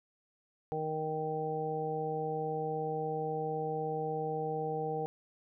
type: harmonic tone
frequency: 156.2 Hz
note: D#3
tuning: 7 cents sharp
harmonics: 1 / 2 / 3 / 4 / 5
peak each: -40 / -45 / -35 / -46 / -37 dBFS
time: 0.72-5.06 s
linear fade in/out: 0 ms
effects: none